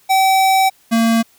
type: tone pair in turn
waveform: square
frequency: 767 / 228 Hz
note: G5 / A#3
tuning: -38 / -38 cents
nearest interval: octave + major sixth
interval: 2100 cents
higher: first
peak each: -11 / -12 dBFS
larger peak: first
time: 0.09-0.7 / 0.91-1.23 s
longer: first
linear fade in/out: 20 ms
effects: white hiss -53 dBFS RMS until 1.38 s